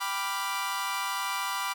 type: chord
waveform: sawtooth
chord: G dominant seventh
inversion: none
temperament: equal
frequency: 784 / 987.8 / 1174.7 / 1396.9 Hz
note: G5 / B5 / D6 / F6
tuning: 0 / 0 / 0 / 0 cents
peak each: -35 / -29 / -30 / -34 dBFS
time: 0-1.74 s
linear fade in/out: 20 ms
effects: none